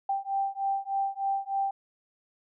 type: beating tone pair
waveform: sine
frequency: 784 / 787.3 Hz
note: G5 / G5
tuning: 0 / +7 cents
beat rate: 3.3 Hz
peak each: -30 dBFS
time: 0.09-1.71 s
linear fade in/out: 5 ms
effects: none